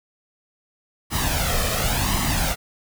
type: noise with flanger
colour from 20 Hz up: pink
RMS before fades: -22 dBFS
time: 1.1-2.56 s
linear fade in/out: 50 ms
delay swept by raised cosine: 0.99 to 1.64 ms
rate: 0.92 Hz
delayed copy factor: +0.65
effects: none